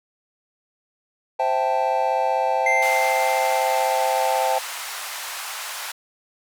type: chord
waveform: triangle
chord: A minor seventh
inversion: first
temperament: equal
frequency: 523.3 / 659.3 / 784 / 880 Hz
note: C5 / E5 / G5 / A5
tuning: 0 / 0 / 0 / 0 cents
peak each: -23 / -24 / -21 / -22 dBFS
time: 1.39-4.59 s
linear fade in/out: 10 ms
type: tone with exponential decay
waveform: triangle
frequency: 2087 Hz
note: C7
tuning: 5 cents flat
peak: -16 dBFS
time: 2.66-5.38 s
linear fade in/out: 5 ms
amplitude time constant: 590 ms
type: band-pass noise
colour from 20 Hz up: pink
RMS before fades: -32 dBFS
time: 2.82-5.92 s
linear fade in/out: 5 ms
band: 800 to 15000 Hz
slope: 24 dB/octave
effects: none